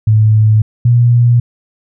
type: tone pair in turn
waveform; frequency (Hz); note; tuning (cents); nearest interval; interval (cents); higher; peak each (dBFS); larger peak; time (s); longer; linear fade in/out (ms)
sine; 108.4 / 119.99; A2 / B2; -25 / -50; major second; 175; second; -5; neither; 0.07-0.62 / 0.85-1.4; neither; 5
effects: none